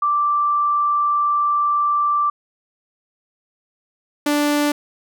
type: tone pair in turn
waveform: sine / sawtooth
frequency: 1173 / 293.2 Hz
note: D6 / D4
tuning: -2 / -3 cents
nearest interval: 2 octaves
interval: 2401 cents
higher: first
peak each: -15 / -12 dBFS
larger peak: second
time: 0.02-2.3 / 4.26-4.72 s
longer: first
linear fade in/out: 5 ms
effects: none